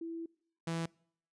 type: tone pair in turn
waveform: sine / sawtooth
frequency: 331.3 / 165.65 Hz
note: E4 / E3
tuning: +9 / +9 cents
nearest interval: octave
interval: 1200 cents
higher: first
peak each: -38 / -30 dBFS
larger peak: second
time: 0.01-0.26 / 0.67-0.86 s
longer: first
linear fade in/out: 5 ms
effects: noise-tail reverb RT60 0.6 s tail -25 dB re dry + resampled to 22050 Hz

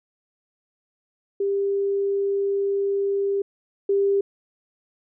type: tone pair in turn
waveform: sine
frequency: 397.4 / 397.4 Hz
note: G4 / G4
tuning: +24 / +24 cents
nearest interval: unison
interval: 0 cents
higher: neither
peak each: -20 / -17 dBFS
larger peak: second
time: 1.4-3.42 / 3.89-4.21 s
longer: first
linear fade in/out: 5 ms
effects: none

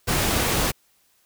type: noise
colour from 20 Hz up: pink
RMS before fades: -22 dBFS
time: 0.07-0.72 s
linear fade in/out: 20 ms
effects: white hiss -63 dBFS RMS until 1.25 s

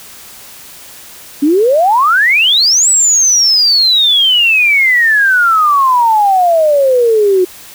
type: exponential two-way sweep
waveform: sine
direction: up then down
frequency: 275.4 to 7970 to 358.7 Hz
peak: -6 dBFS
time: 1.42-7.45 s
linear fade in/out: 10 ms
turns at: 2.89 s
effects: white hiss -34 dBFS RMS until 7.74 s

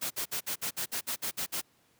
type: noise bursts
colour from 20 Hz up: white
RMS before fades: -33 dBFS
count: 11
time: 0.01-1.616 s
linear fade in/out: 20 ms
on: 96 ms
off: 55 ms
effects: pink hiss -67 dBFS RMS until 1.99 s + high-pass 100 Hz 12 dB/octave

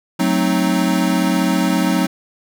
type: chord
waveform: square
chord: F# diminished seventh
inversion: none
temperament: equal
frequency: 185 / 220 / 261.6 / 311.1 Hz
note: F#3 / A3 / C4 / Eb4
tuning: 0 / 0 / 0 / 0 cents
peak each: -19 / -23 / -21 / -21 dBFS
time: 0.19-2.07 s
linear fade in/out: 10 ms
effects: none

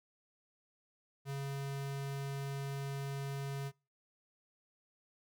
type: tone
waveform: square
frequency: 138.59 Hz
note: C#3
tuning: in tune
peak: -38 dBFS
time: 1.25-3.72 s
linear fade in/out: 50 ms
effects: noise-tail reverb RT60 0.3 s tail -24 dB re dry

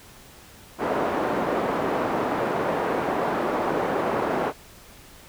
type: band-pass noise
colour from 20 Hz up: pink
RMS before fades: -25 dBFS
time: 0.78-4.53 s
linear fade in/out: 50 ms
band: 330 to 1000 Hz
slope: 12 dB/octave
effects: pink hiss -48 dBFS RMS until 5.28 s

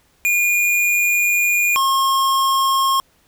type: tone pair in turn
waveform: square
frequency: 2429 / 1077 Hz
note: D#7 / C6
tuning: -42 / +50 cents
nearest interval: octave + major second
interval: 1408 cents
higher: first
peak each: -15 dBFS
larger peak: neither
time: 0.25-1.76 / 1.76-3 s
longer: first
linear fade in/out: 0 ms
effects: pink hiss -58 dBFS RMS until 3.27 s

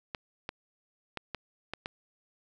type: clicks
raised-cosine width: 0.3 ms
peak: -19 dBFS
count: 6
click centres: 0.148 / 0.491 / 1.173 / 1.347 / 1.736 / 1.859 s
effects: none

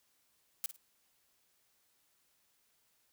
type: noise with echo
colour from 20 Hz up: blue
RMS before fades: -35 dBFS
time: 0.64-0.66 s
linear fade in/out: 0 ms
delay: 51 ms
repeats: 2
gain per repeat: -12 dB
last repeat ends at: 0.762 s
effects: white hiss -74 dBFS RMS until 3.12 s

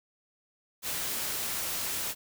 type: noise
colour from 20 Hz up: white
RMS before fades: -33 dBFS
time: 0.82-2.15 s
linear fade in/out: 50 ms
effects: none

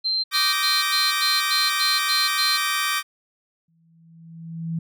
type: tone bursts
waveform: sine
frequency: 4134 Hz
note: C8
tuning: 22 cents flat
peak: -20 dBFS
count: 9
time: 0.04-2.576 s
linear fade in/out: 20 ms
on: 200 ms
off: 92 ms
type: chord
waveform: 20% pulse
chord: Eb major seventh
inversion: third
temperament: just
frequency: 1166.7 / 1244.5 / 1555.6 / 1866.8 Hz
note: D6 / Eb6 / G6 / Bb6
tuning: -12 / 0 / -14 / +2 cents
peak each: -20 / -26 / -23 / -22 dBFS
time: 0.31-3.03 s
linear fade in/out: 50 ms
type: tone with exponential growth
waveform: sine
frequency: 164.7 Hz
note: E3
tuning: 1 cent flat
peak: -22 dBFS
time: 3.68-4.79 s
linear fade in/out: 5 ms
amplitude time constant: 240 ms
effects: none

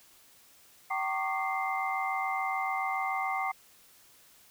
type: tone cluster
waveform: sine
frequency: 769 / 918 / 1110 / 1197 / 2089 Hz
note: G5 / A#5 / C#6 / D6 / C7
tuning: -33 / -27 / +2 / +33 / -3 cents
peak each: -32 / -39 / -37 / -37 / -35 dBFS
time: 0.9-3.52 s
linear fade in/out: 10 ms
effects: white hiss -59 dBFS RMS until 4.5 s

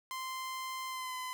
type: tone with pitch glide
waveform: sawtooth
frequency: 1041 to 1017.8 Hz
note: C6 to C6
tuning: -9 to -48 cents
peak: -34 dBFS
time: 0.11-1.33 s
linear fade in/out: 0 ms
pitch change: -39 cents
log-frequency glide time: 0.88-1.15 s
effects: none

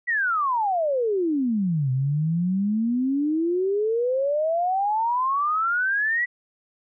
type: exponential two-way sweep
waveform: sine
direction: down then up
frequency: 1975.5 to 127.1 to 1975.5 Hz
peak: -20 dBFS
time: 0.07-6.26 s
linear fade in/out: 20 ms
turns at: 1.91 s
effects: none

